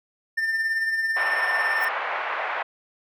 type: tone with tremolo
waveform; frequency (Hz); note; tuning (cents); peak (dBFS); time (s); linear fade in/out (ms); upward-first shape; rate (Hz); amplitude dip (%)
triangle; 1796; A6; +35; -18; 0.37-1.89; 10; triangle; 18; 50
type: band-pass noise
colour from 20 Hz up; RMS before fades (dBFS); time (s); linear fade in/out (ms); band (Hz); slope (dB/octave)
pink; -28; 1.16-2.63; 10; 670 to 2200; 24
type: noise with exponential growth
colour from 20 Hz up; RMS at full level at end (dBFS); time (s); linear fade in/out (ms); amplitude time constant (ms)
violet; -33; 1.74-1.85; 5; 22
effects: none